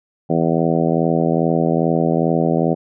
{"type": "harmonic tone", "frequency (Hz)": 82.41, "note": "E2", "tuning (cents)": 0, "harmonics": [2, 3, 4, 5, 6, 7, 8, 9], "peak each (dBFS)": [-19, -21, -22, -23, -24, -24, -25, -26], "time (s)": [0.29, 2.75], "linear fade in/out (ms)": 20, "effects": []}